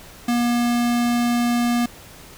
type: tone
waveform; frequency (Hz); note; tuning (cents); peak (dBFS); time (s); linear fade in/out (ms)
square; 239.3; A#3; +46; -18; 0.28-1.86; 5
effects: pink hiss -43 dBFS RMS until 2.37 s